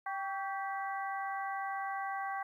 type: harmonic tone with a mistuned harmonic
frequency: 392 Hz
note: G4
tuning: in tune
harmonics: 2 / 3 / 4 / 5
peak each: -37 / -41 / -43 / -45 dBFS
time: 0.06-2.43 s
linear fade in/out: 5 ms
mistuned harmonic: 3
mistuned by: -63 cents
effects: 12-bit